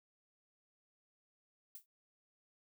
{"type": "noise with exponential decay", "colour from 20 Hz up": "violet", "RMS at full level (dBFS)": -44, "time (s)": [1.75, 1.86], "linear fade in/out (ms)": 2, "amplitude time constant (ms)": 22, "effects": ["noise-tail reverb RT60 0.1 s tail -21 dB re dry"]}